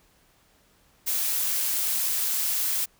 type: noise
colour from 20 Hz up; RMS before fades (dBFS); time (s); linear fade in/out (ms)
blue; -26; 1.06-2.86; 20
effects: pink hiss -62 dBFS RMS until 2.99 s